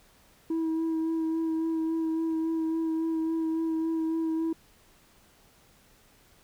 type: tone with vibrato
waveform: sine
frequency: 323.7 Hz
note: E4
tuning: 31 cents flat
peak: -23 dBFS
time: 0.5-4.53 s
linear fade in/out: 5 ms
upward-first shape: sine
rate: 3.6 Hz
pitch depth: 17 cents each way
effects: tanh soft clip ceiling -25 dBFS + pink hiss -60 dBFS RMS until 6.43 s